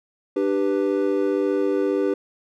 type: chord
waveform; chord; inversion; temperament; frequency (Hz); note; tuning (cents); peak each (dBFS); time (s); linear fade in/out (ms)
triangle; G major; second; equal with one note detuned; 297.1 / 392 / 493.9; D4 / G4 / B4; +20 / 0 / 0; -22 / -20 / -23; 0.36-2.14; 5
effects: none